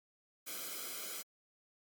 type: noise with comb filter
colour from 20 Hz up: white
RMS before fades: -43 dBFS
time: 0.46-1.23 s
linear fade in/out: 20 ms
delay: 1.1 ms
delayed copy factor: -0.8
effects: high-pass 200 Hz 12 dB/octave + MP3 96 kbps